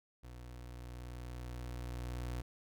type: tone with level ramp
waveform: 30% pulse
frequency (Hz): 60.9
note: B1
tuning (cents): -24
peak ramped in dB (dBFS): -46 to -35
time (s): 0.23-2.42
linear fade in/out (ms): 10
effects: none